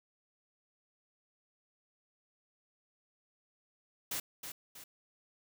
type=noise with echo; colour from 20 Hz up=white; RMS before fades=-37 dBFS; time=4.11-4.2 s; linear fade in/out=5 ms; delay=320 ms; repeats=2; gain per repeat=-7 dB; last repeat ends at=4.84 s; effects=none